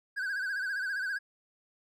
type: tone with vibrato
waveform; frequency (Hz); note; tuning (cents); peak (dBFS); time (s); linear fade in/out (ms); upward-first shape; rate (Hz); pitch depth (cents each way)
triangle; 1568; G6; 0; -29; 0.16-1.19; 20; sine; 15; 94
effects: none